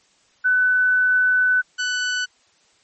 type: tone pair in turn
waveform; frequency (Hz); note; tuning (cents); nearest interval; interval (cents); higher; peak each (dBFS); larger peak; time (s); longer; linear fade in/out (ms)
sine / sawtooth; 1500 / 1491.9; F#6 / F#6; +23 / +14; unison; 9; first; -14 / -17; first; 0.44-1.62 / 1.78-2.26; first; 20
effects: white hiss -59 dBFS RMS until 2.83 s + MP3 32 kbps